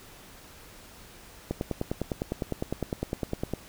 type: click train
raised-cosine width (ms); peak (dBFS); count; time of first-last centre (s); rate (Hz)
2; -15; 21; 1.51-3.536; 9.87
effects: pink hiss -50 dBFS RMS until 3.68 s